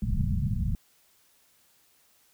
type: low-pass noise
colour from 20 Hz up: pink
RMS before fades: -27 dBFS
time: 0.02-0.75 s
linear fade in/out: 2 ms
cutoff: 220 Hz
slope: 96 dB/octave
effects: white hiss -64 dBFS RMS until 2.33 s